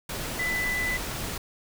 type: tone in noise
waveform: sine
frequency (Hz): 1997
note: B6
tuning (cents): +19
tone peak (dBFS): -26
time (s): 0.39-0.97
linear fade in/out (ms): 5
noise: pink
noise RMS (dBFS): -33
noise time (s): 0.09-1.38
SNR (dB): +4
effects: none